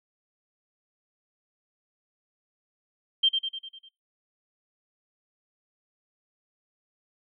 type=tone with echo; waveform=sine; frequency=3148 Hz; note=G7; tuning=7 cents sharp; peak=-17 dBFS; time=3.23-3.29 s; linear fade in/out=10 ms; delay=100 ms; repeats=6; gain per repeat=-5 dB; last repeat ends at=3.89 s; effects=noise-tail reverb RT60 0.3 s tail -26 dB re dry